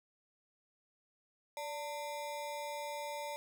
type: ring-modulated tone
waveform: square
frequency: 740 Hz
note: F#5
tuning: in tune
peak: -37 dBFS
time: 1.57-3.36 s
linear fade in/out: 0 ms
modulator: 160 Hz
effects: none